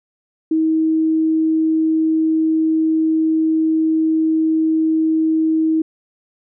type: tone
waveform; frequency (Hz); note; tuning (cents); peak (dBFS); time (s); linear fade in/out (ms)
sine; 318.4; D#4; +40; -13; 0.51-5.82; 5
effects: none